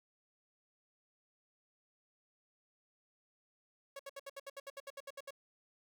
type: tone bursts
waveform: sawtooth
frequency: 554.4 Hz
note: C#5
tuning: in tune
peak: -40 dBFS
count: 14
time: 3.96-5.307 s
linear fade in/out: 5 ms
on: 34 ms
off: 67 ms
effects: none